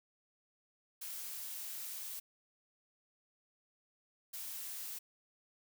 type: noise bursts at uneven times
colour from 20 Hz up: blue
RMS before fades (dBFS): -44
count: 2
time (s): 1.01-2.2 / 4.33-4.99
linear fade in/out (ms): 10
effects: none